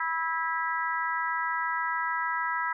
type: harmonic tone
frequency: 326.5 Hz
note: E4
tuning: 17 cents flat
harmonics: 3 / 4 / 5 / 6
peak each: -31 / -32 / -33 / -34 dBFS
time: 0-2.73 s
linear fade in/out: 5 ms
effects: none